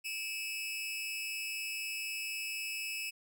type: tone with amplitude modulation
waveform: sawtooth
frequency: 2600 Hz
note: E7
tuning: 24 cents flat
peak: -30 dBFS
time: 0.04-3.11 s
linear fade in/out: 20 ms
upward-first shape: sine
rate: 256 Hz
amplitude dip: 70%
effects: none